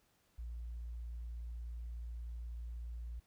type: tone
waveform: sine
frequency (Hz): 58.27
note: A#1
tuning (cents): 0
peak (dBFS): -40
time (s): 0.38-3.2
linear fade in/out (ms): 10
effects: tanh soft clip ceiling -38 dBFS + pink hiss -74 dBFS RMS until 3.26 s